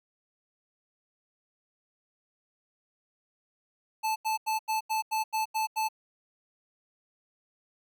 square tone bursts, 874 Hz, A5, 12 cents flat, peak -27 dBFS, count 9, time 4.03-5.888 s, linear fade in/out 20 ms, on 130 ms, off 86 ms, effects none

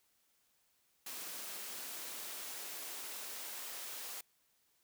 white noise with high-pass filter sweep, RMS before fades -45 dBFS, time 1.06-4.21 s, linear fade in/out 5 ms, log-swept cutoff 220 to 400 Hz, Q 0.83, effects white hiss -75 dBFS RMS until 4.83 s

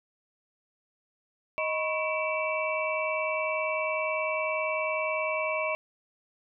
sine tone cluster, 625 / 983 / 1093 / 2306 / 2683 Hz, D#5 / B5 / C#6 / D7 / E7, +8 / -8 / -25 / -32 / +30 cents, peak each -30 / -38 / -35 / -32 / -36 dBFS, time 1.58-5.75 s, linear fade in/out 0 ms, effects none

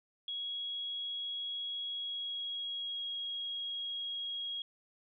sine tone with pitch glide, 3322 to 3291 Hz, G#7 to G#7, 0 to -16 cents, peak -36 dBFS, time 0.28-4.62 s, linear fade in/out 2 ms, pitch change -16 cents, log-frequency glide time 1.87-3.12 s, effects none

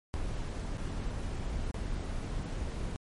brown noise with dropouts, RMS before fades -35 dBFS, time 0.14-2.96 s, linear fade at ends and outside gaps 0 ms, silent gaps 0.774-0.78 / 1.712-1.744 s, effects MP3 48 kbps

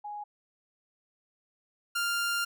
sine / sawtooth tone pair in turn, 830.6 / 1396.9 Hz, G#5 / F6, 0 / 0 cents, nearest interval major sixth, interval 900 cents, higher second, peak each -36 / -24 dBFS, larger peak second, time 0.04-0.24 / 1.95-2.45 s, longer second, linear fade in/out 10 ms, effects none

